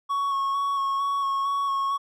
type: tone with vibrato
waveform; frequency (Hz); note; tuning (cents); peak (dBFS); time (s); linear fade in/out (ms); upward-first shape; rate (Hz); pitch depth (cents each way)
triangle; 1107; C#6; -3; -21; 0.09-1.98; 20; square; 2.2; 16
effects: none